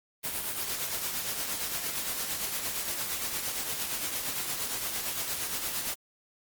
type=noise with tremolo; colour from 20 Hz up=white; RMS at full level=-31 dBFS; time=0.23-5.95 s; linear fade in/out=20 ms; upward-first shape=triangle; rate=8.7 Hz; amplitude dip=50%; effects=Opus 32 kbps